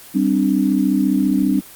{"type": "chord", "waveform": "sine", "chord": "G suspended fourth", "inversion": "none", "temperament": "equal with one note detuned", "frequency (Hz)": [196, 261.6, 296.2], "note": ["G3", "C4", "D4"], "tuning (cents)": [0, 0, 15], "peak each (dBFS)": -18, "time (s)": [0.14, 1.61], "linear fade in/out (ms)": 20, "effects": ["white hiss -40 dBFS RMS until 1.75 s", "Opus 24 kbps"]}